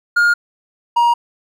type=tone pair in turn; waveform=triangle; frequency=1419 / 947.1 Hz; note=F6 / A#5; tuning=+27 / +27 cents; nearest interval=perfect fifth; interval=700 cents; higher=first; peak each=-8 dBFS; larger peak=neither; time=0.16-0.34 / 0.96-1.14 s; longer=neither; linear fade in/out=10 ms; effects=none